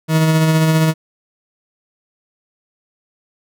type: tone with tremolo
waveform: 40% pulse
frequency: 158.9 Hz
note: D#3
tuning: 37 cents sharp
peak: -9 dBFS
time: 0.08-0.94 s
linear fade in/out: 50 ms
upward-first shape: sine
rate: 15 Hz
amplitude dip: 30%
effects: none